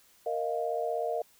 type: chord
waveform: sine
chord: Bb suspended fourth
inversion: none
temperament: equal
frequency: 466.2 / 622.3 / 698.5 Hz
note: Bb4 / Eb5 / F5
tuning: 0 / 0 / 0 cents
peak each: -33 dBFS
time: 0.26-1.22 s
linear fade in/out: 5 ms
effects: white hiss -62 dBFS RMS until 1.39 s